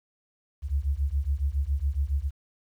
sine beating tone pair, 66.6 / 73.8 Hz, C2 / D2, +31 / +9 cents, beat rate 7.2 Hz, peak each -27 dBFS, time 0.62-2.31 s, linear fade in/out 50 ms, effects 10-bit

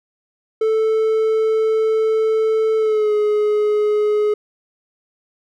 triangle tone with pitch glide, 440 to 420.9 Hz, A4 to G#4, 0 to +23 cents, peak -12 dBFS, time 0.61-4.34 s, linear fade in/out 5 ms, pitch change -77 cents, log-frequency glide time 2.77-3.13 s, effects none

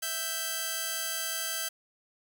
5% pulse tone pair together, 659.3 / 1566.8 Hz, E5 / G6, 0 / -1 cents, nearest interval octave + minor third, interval 1499 cents, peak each -26 / -21 dBFS, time 0.02-1.69 s, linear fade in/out 10 ms, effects none

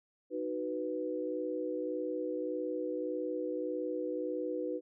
sine chord, B major, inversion first, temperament just, 308.7 / 370.4 / 493.9 Hz, D#4 / F#4 / B4, -14 / +2 / 0 cents, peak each -38 / -39 / -36 dBFS, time 0.3-4.81 s, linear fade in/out 50 ms, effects none

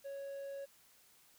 triangle tone, 554.4 Hz, C#5, in tune, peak -40 dBFS, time 0.04-0.66 s, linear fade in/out 20 ms, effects white hiss -66 dBFS RMS until 1.38 s

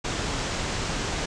pink low-pass noise, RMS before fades -29 dBFS, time 0.04-1.26 s, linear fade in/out 10 ms, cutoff 7900 Hz, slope 48 dB/octave, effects none

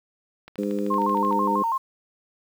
click train, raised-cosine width 0.3 ms, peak -26 dBFS, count 12, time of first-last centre 0.48-1.326 s, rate 13 Hz
harmonic tone, 102 Hz, G#2, 31 cents flat, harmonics 2 / 3 / 4 / 5, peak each -27 / -29 / -30 / -31 dBFS, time 0.58-1.63 s, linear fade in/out 10 ms
sine tone with vibrato, 987.8 Hz, B5, in tune, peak -21 dBFS, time 0.9-1.78 s, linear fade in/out 10 ms, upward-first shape square, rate 6.1 Hz, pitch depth 130 cents each way
effects 8-bit

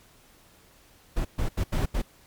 brown noise bursts at uneven times, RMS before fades -25 dBFS, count 5, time 1.16-1.25 / 1.38-1.49 / 1.57-1.64 / 1.72-1.86 / 1.94-2.02 s, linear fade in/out 10 ms, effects pink hiss -57 dBFS RMS until 2.26 s + MP3 96 kbps

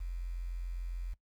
sine tone with quantisation, 43.65 Hz, F1, in tune, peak -35 dBFS, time 0-1.14 s, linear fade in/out 10 ms, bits 10, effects noise-tail reverb RT60 0.1 s tail -19 dB re dry

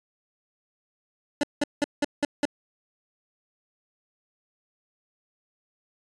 25% pulse tone bursts, 290 Hz, D4, 22 cents flat, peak -17 dBFS, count 6, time 1.41-2.454 s, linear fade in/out 2 ms, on 24 ms, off 180 ms, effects resampled to 22050 Hz

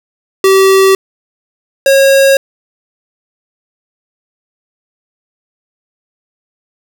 square tone pair in turn, 385.2 / 544.8 Hz, G4 / C#5, -30 / -30 cents, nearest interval tritone, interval 600 cents, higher second, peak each -5 dBFS, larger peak neither, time 0.44-0.95 / 1.86-2.37 s, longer neither, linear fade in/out 2 ms, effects none

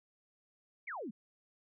sine exponential sweep, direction down, 2412 to 187.6 Hz, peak -39 dBFS, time 0.87-1.11 s, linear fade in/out 10 ms, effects none

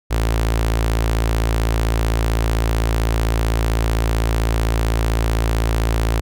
sawtooth tone with notch filter, 55.7 Hz, A1, 22 cents sharp, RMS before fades -18 dBFS, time 0.1-6.21 s, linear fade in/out 20 ms, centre 190 Hz, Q 1.7, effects none

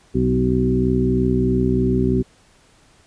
harmonic tone with a mistuned harmonic, 63.1 Hz, B1, 38 cents sharp, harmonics 1 / 2 / 3 / 4 / 5 / 6, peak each -24 / -22 / -23 / -20 / -30 / -21 dBFS, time 0.14-2.23 s, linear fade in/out 20 ms, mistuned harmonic 3, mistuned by -24 cents, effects pink hiss -54 dBFS RMS until 3.06 s + resampled to 22050 Hz

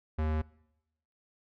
square tone with low-pass filter, 77.78 Hz, D#2, in tune, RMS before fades -30 dBFS, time 0.18-0.42 s, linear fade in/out 10 ms, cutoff 1900 Hz, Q 0.73, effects noise-tail reverb RT60 0.9 s tail -23 dB re dry

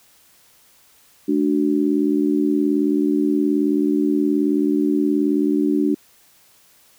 sine tone with amplitude modulation, 293.7 Hz, D4, in tune, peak -11 dBFS, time 1.28-5.95 s, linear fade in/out 10 ms, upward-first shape sine, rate 78.8 Hz, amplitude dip 100%, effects white hiss -54 dBFS RMS until 6.98 s

